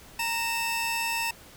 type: tone pair together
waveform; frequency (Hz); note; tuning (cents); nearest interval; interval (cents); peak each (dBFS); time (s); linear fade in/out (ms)
sawtooth; 924.8 / 2637; A#5 / E7; -14 / 0; octave + tritone; 1814; -26; 0.19-1.31; 5
effects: pink hiss -50 dBFS RMS until 1.56 s